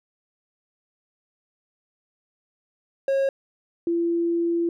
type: tone pair in turn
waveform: triangle / sine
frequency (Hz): 544 / 339.3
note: C#5 / F4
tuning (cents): -33 / -50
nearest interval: minor sixth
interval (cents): 817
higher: first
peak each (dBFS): -17 / -20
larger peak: first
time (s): 3.08-3.29 / 3.87-4.69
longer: second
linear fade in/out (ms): 2
effects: none